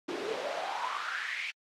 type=noise with high-pass filter sweep; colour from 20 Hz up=pink; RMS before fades=-35 dBFS; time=0.08-1.51 s; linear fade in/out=10 ms; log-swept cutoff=330 to 2500 Hz; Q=6.3; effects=low-pass 4000 Hz 12 dB/octave + AAC 48 kbps